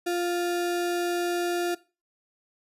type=tone with sample-and-hold; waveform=sine; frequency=349.2 Hz; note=F4; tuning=in tune; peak=-24 dBFS; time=0.06-1.75 s; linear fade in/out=10 ms; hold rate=1050 Hz; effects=noise-tail reverb RT60 0.3 s tail -19 dB re dry + resampled to 32000 Hz